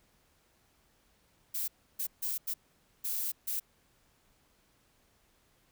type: noise bursts at uneven times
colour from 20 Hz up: violet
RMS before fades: -34 dBFS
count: 6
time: 1.54-1.68 / 1.99-2.07 / 2.22-2.38 / 2.47-2.54 / 3.04-3.32 / 3.47-3.6 s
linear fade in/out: 10 ms
effects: pink hiss -69 dBFS RMS until 5.71 s